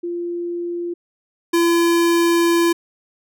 sine / square tone pair in turn, 346.3 / 339.6 Hz, F4 / F4, -15 / -48 cents, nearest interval unison, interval 33 cents, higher first, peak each -22 / -14 dBFS, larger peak second, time 0.03-0.94 / 1.53-2.73 s, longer second, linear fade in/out 10 ms, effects none

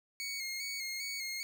20% pulse tone with vibrato, 2187 Hz, C#7, 24 cents flat, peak -32 dBFS, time 0.2-1.43 s, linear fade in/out 0 ms, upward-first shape square, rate 2.5 Hz, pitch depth 37 cents each way, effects none

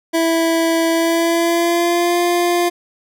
25% pulse tone with pitch glide, 329.6 to 349.2 Hz, E4 to F4, 0 to 0 cents, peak -10 dBFS, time 0.13-2.7 s, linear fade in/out 20 ms, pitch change +100 cents, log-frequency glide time 0.9-2.19 s, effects none

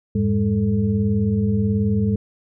sine tone cluster, 87 / 105.6 / 203.1 / 439.4 Hz, F2 / G#2 / G#3 / A4, -6 / +29 / -38 / -2 cents, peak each -26 / -21 / -19 / -28 dBFS, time 0.15-2.16 s, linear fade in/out 5 ms, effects none

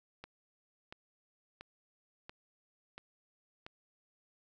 click train, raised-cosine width 0.3 ms, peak -30 dBFS, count 6, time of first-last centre 0.24-3.665 s, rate 1.46 Hz, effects none

